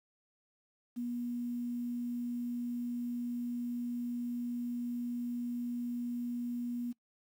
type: tone with quantisation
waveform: sine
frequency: 241.1 Hz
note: B3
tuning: 41 cents flat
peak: -34 dBFS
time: 0.96-6.93 s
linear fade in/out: 20 ms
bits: 10
effects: noise-tail reverb RT60 0.1 s tail -21 dB re dry